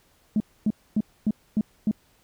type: tone bursts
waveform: sine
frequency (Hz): 213.4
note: G#3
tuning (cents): +47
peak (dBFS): -17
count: 6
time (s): 0.36-1.912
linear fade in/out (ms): 2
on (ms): 42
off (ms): 260
effects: tanh soft clip ceiling -15 dBFS + pink hiss -62 dBFS RMS until 2.23 s